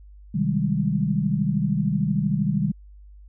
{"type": "chord", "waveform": "sine", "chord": "Ab major seventh", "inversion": "first", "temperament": "just", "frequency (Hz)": [129.78, 155.74, 194.67, 207.7], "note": ["C3", "Eb3", "G3", "Ab3"], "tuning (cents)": [-14, 2, -12, 0], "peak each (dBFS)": [-28, -24, -24, -27], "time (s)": [0.34, 2.72], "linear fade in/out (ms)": 10, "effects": ["added 50 Hz sine -43 dBFS peak until 3.28 s"]}